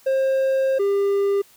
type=tone pair in turn; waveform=triangle; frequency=533 / 399.3 Hz; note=C5 / G4; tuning=+32 / +32 cents; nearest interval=perfect fourth; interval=500 cents; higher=first; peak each=-15 dBFS; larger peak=neither; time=0.06-0.79 / 0.79-1.42 s; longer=first; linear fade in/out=10 ms; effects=white hiss -53 dBFS RMS until 1.56 s